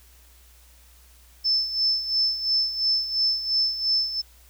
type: tone with tremolo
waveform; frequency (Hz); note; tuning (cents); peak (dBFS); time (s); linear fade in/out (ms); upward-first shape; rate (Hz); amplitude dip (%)
sine; 5274; E8; 0; -18; 1.44-4.22; 20; sine; 2.9; 70
effects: added 60 Hz sine -52 dBFS peak until 4.49 s + white hiss -56 dBFS RMS until 4.49 s